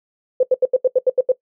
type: tone bursts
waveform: sine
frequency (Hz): 510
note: C5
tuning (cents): -44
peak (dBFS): -10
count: 9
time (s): 0.4-1.32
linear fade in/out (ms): 5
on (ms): 32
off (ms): 79
effects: noise-tail reverb RT60 0.1 s tail -18 dB re dry